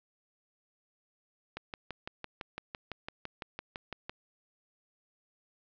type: click train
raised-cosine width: 0.3 ms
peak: -22 dBFS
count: 16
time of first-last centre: 1.57-4.095 s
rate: 5.94 Hz
effects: low-pass 5000 Hz 12 dB/octave